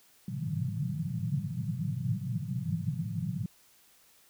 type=band-pass noise; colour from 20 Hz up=white; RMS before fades=-33 dBFS; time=0.28-3.46 s; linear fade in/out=2 ms; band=100 to 190 Hz; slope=96 dB/octave; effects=white hiss -62 dBFS RMS until 4.29 s